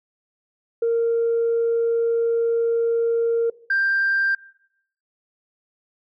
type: tone pair in turn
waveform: sine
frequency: 463 / 1582.7 Hz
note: A#4 / G6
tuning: -12 / +16 cents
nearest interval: octave + major sixth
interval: 2128 cents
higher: second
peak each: -16 dBFS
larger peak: neither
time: 0.82-3.5 / 3.7-4.35 s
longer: first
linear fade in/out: 5 ms
effects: noise-tail reverb RT60 0.7 s tail -20 dB re dry + tanh soft clip ceiling -14 dBFS